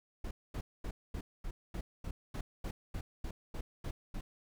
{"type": "noise bursts", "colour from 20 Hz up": "brown", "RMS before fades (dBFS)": -39, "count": 14, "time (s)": [0.24, 4.21], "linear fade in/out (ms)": 5, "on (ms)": 70, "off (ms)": 230, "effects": []}